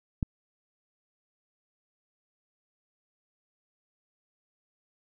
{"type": "click", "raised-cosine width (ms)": 5, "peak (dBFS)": -15, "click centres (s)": 0.228, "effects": []}